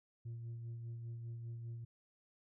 sine tone with tremolo, 116.5 Hz, A#2, 1 cent flat, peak -39 dBFS, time 0.25-1.85 s, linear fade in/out 10 ms, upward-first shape sine, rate 5 Hz, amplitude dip 40%, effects tanh soft clip ceiling -41 dBFS

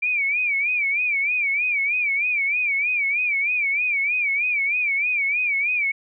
sine tone with vibrato, 2341 Hz, D7, 6 cents flat, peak -19 dBFS, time 0.02-5.92 s, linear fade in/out 10 ms, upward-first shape sine, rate 3.2 Hz, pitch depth 120 cents each way, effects none

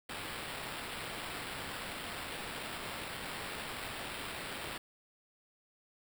violet noise with sample-and-hold, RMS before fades -42 dBFS, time 0.09-4.78 s, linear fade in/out 5 ms, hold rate 6300 Hz, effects none

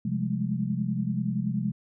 sine tone cluster, 131.3 / 174.2 / 201.6 / 212.1 Hz, C3 / F3 / G3 / G#3, +6 / -4 / +49 / +37 cents, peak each -31 dBFS, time 0.05-1.72 s, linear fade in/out 5 ms, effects none

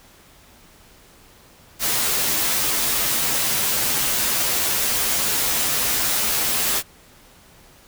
white noise with comb filter, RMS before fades -21 dBFS, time 1.79-6.83 s, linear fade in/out 50 ms, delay 11 ms, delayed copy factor -0.7, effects pink hiss -50 dBFS RMS until 7.87 s

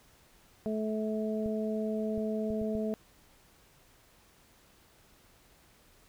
harmonic tone, 216.6 Hz, A3, 27 cents flat, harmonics 1 / 2 / 3, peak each -32 / -35 / -37 dBFS, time 0.66-2.94 s, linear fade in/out 0 ms
clicks, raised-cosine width 5 ms, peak -30 dBFS, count 5, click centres 1.46 / 2.178 / 2.505 / 2.616 / 2.752 s
effects pink hiss -62 dBFS RMS until 6.08 s

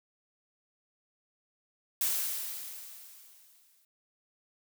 blue noise with exponential decay, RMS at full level -28 dBFS, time 2.01-3.85 s, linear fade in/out 2 ms, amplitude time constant 400 ms, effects none

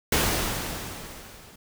pink noise with level ramp, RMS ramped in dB -21 to -50 dBFS, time 0.12-1.56 s, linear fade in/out 5 ms, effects none

